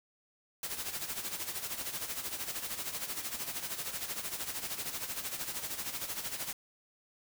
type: noise with tremolo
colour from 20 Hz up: white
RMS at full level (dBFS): -36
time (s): 0.63-6.53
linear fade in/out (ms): 2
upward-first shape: sine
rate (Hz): 13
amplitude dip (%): 65
effects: none